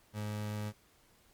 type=tone; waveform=30% pulse; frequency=105.4 Hz; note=G#2; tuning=26 cents sharp; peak=-33 dBFS; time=0.13-0.73 s; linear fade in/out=50 ms; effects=pink hiss -66 dBFS RMS until 1.33 s + MP3 96 kbps